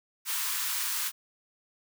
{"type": "high-pass noise", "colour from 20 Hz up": "white", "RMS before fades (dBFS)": -31, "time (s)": [0.25, 1.12], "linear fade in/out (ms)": 50, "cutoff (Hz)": 900, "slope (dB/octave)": 96, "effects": []}